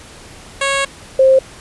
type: tone pair in turn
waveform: 10% pulse / sine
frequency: 550 / 528.8 Hz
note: C#5 / C5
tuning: -14 / +18 cents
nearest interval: minor second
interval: 68 cents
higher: first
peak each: -6 dBFS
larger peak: neither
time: 0.61-0.85 / 1.19-1.39 s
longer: first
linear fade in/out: 5 ms
effects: pink hiss -38 dBFS RMS until 1.6 s + resampled to 24000 Hz